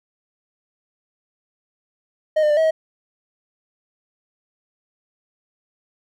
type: tone with pitch steps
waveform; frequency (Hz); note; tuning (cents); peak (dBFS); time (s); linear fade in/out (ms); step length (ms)
triangle; 621 / 603 / 593 / 641 / 636; D#5 / D5 / D5 / E5 / D#5; -3 / +46 / +17 / -49 / +38; -12; 2.36-2.71; 10; 70
effects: none